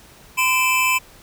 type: tone cluster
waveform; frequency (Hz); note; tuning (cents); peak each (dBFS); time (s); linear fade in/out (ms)
square; 1021 / 2351 / 2613; C6 / D7 / E7; -43 / +1 / -16; -21; 0.37-0.99; 20
effects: pink hiss -47 dBFS RMS until 1.22 s